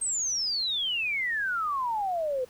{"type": "exponential sweep", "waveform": "sine", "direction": "down", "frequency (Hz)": [8510, 491.5], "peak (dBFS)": -26, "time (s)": [0.01, 2.45], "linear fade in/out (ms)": 10, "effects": ["pink hiss -56 dBFS RMS until 2.49 s"]}